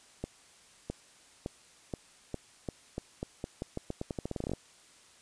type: accelerating click train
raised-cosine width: 2 ms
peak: -21 dBFS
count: 24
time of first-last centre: 0.24-4.535 s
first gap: 660 ms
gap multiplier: 0.85
effects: white hiss -59 dBFS RMS until 5.21 s + resampled to 22050 Hz